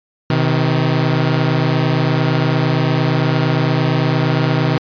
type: tone pair together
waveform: sawtooth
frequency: 128.8 / 157.53 Hz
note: C3 / D#3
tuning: -27 / +22 cents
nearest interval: minor third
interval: 349 cents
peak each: -12 dBFS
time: 0.3-4.78 s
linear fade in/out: 2 ms
effects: resampled to 11025 Hz